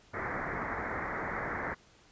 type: low-pass noise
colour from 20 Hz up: white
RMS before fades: -36 dBFS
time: 0.13-1.75 s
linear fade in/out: 20 ms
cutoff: 2100 Hz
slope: 96 dB/octave
effects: pink hiss -61 dBFS RMS until 2.11 s + resampled to 16000 Hz